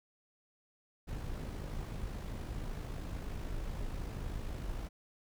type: noise with amplitude modulation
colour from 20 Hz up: brown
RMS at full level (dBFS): -38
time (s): 1.07-4.89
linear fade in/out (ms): 20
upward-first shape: sine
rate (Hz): 53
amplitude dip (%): 40
effects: none